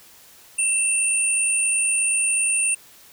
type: tone pair together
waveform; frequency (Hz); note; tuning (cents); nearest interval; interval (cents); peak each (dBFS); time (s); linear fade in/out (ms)
sine; 2677 / 9054; E7 / C#9; +26 / +36; octave + major sixth; 2110; -24 / -19; 0.58-2.75; 10
effects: white hiss -49 dBFS RMS until 3.12 s